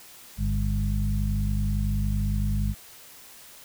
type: harmonic tone with a mistuned harmonic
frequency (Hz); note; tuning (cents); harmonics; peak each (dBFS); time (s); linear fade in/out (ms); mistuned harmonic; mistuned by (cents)
50.7; G#1; -41; 1 / 2 / 3 / 4; -25 / -28 / -33 / -31; 0.37-2.75; 50; 3; -40
effects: white hiss -48 dBFS RMS until 3.64 s